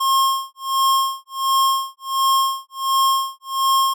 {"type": "tone with tremolo", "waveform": "square", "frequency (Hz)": 1074, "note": "C6", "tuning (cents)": 45, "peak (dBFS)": -14, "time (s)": [0, 3.94], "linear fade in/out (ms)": 10, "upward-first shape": "sine", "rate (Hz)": 1.4, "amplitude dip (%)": 100, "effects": []}